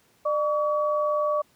sine tone pair together, 600.2 / 1136 Hz, D5 / C#6, +38 / +42 cents, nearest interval major seventh, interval 1104 cents, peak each -23 / -26 dBFS, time 0.25-1.42 s, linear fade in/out 10 ms, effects pink hiss -62 dBFS RMS until 1.55 s + high-pass 100 Hz 12 dB/octave

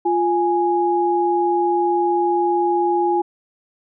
sine tone pair together, 349.2 / 830.6 Hz, F4 / G#5, 0 / 0 cents, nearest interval octave + minor third, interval 1500 cents, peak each -18 dBFS, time 0.05-3.22 s, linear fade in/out 10 ms, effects none

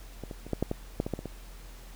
clicks, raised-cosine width 2 ms, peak -24 / -25 / -28 / -15 / -13 / -16 / -13 / -19 / -16 / -24 / -22 dBFS, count 11, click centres 0.237 / 0.312 / 0.466 / 0.533 / 0.626 / 0.714 / 1.001 / 1.065 / 1.137 / 1.191 / 1.257 s, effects added 42 Hz sine -44 dBFS peak until 1.95 s + pink hiss -53 dBFS RMS until 1.95 s

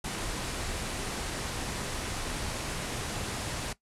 pink low-pass noise, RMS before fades -35 dBFS, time 0.04-3.73 s, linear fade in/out 5 ms, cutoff 11000 Hz, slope 48 dB/octave, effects noise-tail reverb RT60 0.1 s tail -17 dB re dry

